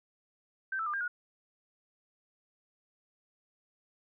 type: tone with pitch steps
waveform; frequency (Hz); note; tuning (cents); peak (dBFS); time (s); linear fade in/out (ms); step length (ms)
sine; 1554 / 1320 / 1202 / 1602 / 1447; G6 / E6 / D6 / G6 / F#6; -16 / +2 / +40 / +37 / -39; -31; 0.72-1.08; 5; 72
effects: none